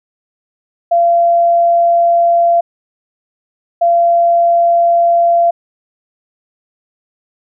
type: tone pair in turn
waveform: sine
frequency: 685 / 685 Hz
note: F5 / F5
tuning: -34 / -34 cents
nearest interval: unison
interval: 0 cents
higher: neither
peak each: -7 dBFS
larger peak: neither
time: 0.91-2.61 / 3.81-5.51 s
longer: neither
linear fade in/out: 10 ms
effects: none